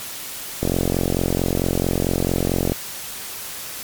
click train, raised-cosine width 2 ms, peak -6 dBFS, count 94, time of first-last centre 0.63-2.72 s, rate 44.5 Hz, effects white hiss -32 dBFS RMS until 3.83 s + MP3 96 kbps

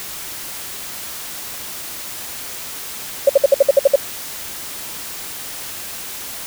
sine tone bursts, 554.4 Hz, C#5, in tune, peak -5 dBFS, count 9, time 3.27-3.958 s, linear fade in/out 5 ms, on 24 ms, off 59 ms, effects white hiss -30 dBFS RMS until 6.46 s

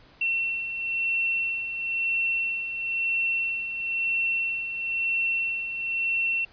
sine beating tone pair, 2708 / 2709 Hz, E7 / E7, +46 / +47 cents, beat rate 1 Hz, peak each -33 / -25 dBFS, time 0.21-6.45 s, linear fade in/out 5 ms, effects pink hiss -55 dBFS RMS until 6.52 s + resampled to 11025 Hz

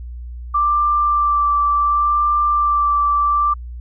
sine tone with vibrato, 1174.7 Hz, D6, in tune, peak -13 dBFS, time 0.54-3.54 s, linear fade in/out 10 ms, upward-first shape sine, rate 0.69 Hz, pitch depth 14 cents each way, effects added 60 Hz sine -28 dBFS peak until 3.8 s

